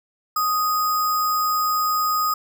sine tone with sample-and-hold, 1244.5 Hz, D#6, in tune, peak -18 dBFS, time 0.36-2.34 s, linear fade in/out 5 ms, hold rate 6300 Hz, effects none

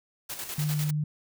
white noise with tremolo, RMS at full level -35 dBFS, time 0.29-0.91 s, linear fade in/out 10 ms, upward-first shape square, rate 10 Hz, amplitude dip 55%
sine tone, 150.5 Hz, D3, 43 cents sharp, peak -25 dBFS, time 0.58-1.04 s, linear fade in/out 5 ms
effects none

